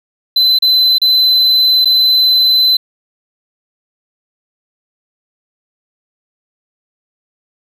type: tone with dropouts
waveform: triangle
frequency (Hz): 4039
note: B7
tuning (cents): +38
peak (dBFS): -6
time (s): 0.36-2.77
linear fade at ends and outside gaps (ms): 5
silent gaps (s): 0.588-0.622 / 0.984-1.016 / 1.847-1.855
effects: none